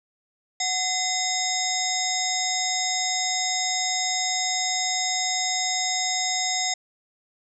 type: harmonic tone with a mistuned harmonic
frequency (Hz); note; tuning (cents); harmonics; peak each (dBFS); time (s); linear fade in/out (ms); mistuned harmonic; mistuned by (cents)
740; F#5; 0; 1 / 3 / 5 / 7 / 9 / 10; -30 / -30 / -30 / -30 / -30 / -30; 0.6-6.74; 5; 3; -140
effects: none